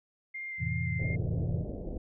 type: tone with vibrato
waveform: sine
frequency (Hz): 2100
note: C7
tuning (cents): +6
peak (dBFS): -36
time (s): 0.34-1.16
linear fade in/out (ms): 10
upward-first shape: square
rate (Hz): 2.9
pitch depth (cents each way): 10
type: chord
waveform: sine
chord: F major seventh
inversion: none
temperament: equal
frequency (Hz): 87.31 / 110 / 130.81 / 164.81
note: F2 / A2 / C3 / E3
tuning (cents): 0 / 0 / 0 / 0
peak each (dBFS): -35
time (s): 0.58-1.66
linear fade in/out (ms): 50
type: low-pass noise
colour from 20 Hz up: pink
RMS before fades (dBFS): -38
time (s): 0.99-1.98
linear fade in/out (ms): 5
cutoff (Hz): 630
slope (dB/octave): 48
effects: none